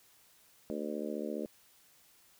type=harmonic tone; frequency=74.8 Hz; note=D2; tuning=32 cents sharp; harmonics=3 / 4 / 5 / 6 / 7 / 8; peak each=-40 / -41 / -42 / -43 / -43 / -44 dBFS; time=0.7-1.46 s; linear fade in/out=0 ms; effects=white hiss -64 dBFS RMS until 2.39 s